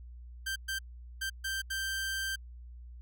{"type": "tone bursts at uneven times", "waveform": "sawtooth", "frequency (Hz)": 1568, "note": "G6", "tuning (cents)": 0, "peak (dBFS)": -29, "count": 5, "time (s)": [[0.46, 0.56], [0.68, 0.79], [1.21, 1.3], [1.44, 1.62], [1.7, 2.36]], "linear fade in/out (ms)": 10, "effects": ["added 60 Hz sine -45 dBFS peak until 3.01 s"]}